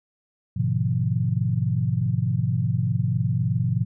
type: chord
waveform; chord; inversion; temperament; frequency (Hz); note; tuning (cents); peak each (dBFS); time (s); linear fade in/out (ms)
sine; G# diminished seventh; none; equal with one note detuned; 103.83 / 123.47 / 146.83 / 171.42; G#2 / B2 / D3 / F3; 0 / 0 / 0 / -32; -26 / -23 / -29 / -27; 0.56-3.85; 10
effects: none